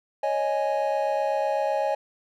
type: chord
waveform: triangle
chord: C# suspended second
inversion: none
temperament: equal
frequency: 554.4 / 622.3 / 830.6 Hz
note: C#5 / D#5 / G#5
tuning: 0 / 0 / 0 cents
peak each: -25 dBFS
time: 0.23-1.95 s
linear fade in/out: 5 ms
effects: none